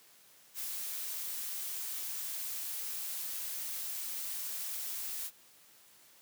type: noise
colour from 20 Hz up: blue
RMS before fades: -39 dBFS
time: 0.54-5.31 s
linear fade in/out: 50 ms
effects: white hiss -61 dBFS RMS until 6.21 s + high-pass 100 Hz 12 dB/octave